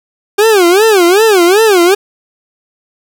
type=tone with vibrato; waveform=40% pulse; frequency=392 Hz; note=G4; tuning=in tune; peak=-4 dBFS; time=0.38-1.95 s; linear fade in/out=10 ms; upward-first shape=sine; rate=2.6 Hz; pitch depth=240 cents each way; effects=none